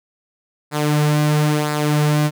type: tone with flanger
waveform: sawtooth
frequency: 150 Hz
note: D3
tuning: 37 cents sharp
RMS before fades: -17 dBFS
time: 0.71-2.31 s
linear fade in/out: 50 ms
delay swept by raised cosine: 0.32 to 4.42 ms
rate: 1 Hz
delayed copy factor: -0.55
effects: none